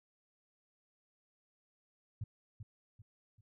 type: tone with echo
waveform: sine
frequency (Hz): 106.9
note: A2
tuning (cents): -49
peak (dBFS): -36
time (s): 2.21-2.24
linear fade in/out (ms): 5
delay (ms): 390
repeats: 3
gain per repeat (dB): -8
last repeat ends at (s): 3.41
effects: none